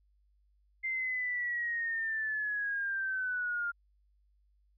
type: linear sweep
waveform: sine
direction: down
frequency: 2093 to 1396.9 Hz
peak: -31 dBFS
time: 0.83-3.72 s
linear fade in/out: 20 ms
effects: added 50 Hz sine -66 dBFS peak until 4.77 s